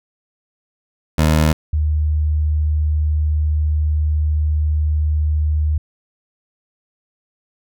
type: tone pair in turn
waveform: 20% pulse / sine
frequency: 77.78 / 76.18 Hz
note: D#2 / D#2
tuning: 0 / -36 cents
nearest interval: unison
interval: 36 cents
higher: first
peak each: -7 / -14 dBFS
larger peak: first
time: 1.18-1.53 / 1.73-5.78 s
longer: second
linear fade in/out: 5 ms
effects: none